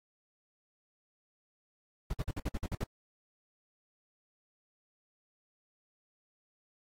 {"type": "noise bursts", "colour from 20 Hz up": "brown", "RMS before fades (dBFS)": -33, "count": 9, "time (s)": [2.1, 2.839], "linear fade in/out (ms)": 5, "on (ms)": 35, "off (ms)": 53, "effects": ["AAC 48 kbps"]}